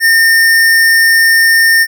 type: tone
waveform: square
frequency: 1817 Hz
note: A#6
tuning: 45 cents flat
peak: -6 dBFS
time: 0-1.87 s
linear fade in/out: 50 ms
effects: none